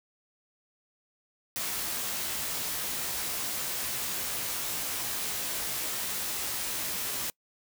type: noise with comb filter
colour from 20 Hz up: white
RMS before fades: -33 dBFS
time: 1.56-7.3 s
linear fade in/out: 0 ms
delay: 16 ms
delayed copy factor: +0.55
effects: noise-tail reverb RT60 0.1 s tail -26 dB re dry